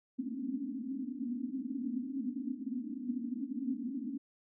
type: band-pass noise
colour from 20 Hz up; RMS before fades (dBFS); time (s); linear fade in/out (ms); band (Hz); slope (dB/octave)
pink; -38; 0.18-4.18; 10; 230 to 280; 96
effects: none